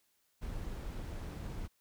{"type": "noise", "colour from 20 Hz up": "brown", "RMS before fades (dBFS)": -41, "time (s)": [0.41, 1.68], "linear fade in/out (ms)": 20, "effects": ["white hiss -75 dBFS RMS until 1.8 s"]}